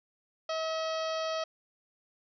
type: harmonic tone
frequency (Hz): 641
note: E5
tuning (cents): -49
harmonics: 1 / 2 / 3 / 4 / 5 / 6 / 7 / 8 / 9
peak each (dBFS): -32 / -37 / -45 / -46 / -43 / -49 / -45 / -48 / -50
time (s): 0.49-1.44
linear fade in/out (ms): 5
effects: none